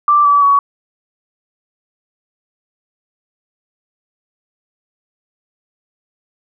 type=tone with pitch steps; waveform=sine; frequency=1174.7 / 1149.9 / 1125.5 Hz; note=D6 / D6 / C#6; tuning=0 / -37 / +26 cents; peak=-7 dBFS; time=0.08-0.59 s; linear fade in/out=2 ms; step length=170 ms; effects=none